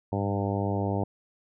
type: harmonic tone with a mistuned harmonic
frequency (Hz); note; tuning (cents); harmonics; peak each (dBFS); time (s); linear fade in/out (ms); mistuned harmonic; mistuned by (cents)
99.7; G2; +30; 1 / 2 / 3 / 4 / 5 / 6 / 7 / 8 / 9; -29 / -32 / -34 / -35 / -36 / -37 / -37 / -38 / -39; 0.12-1.04; 5; 1; +40
effects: none